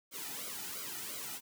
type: noise with flanger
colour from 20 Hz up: white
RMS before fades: -42 dBFS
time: 0.11-1.41 s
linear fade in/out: 50 ms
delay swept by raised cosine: 1.1 to 1.87 ms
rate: 2.9 Hz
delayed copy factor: -0.85
effects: none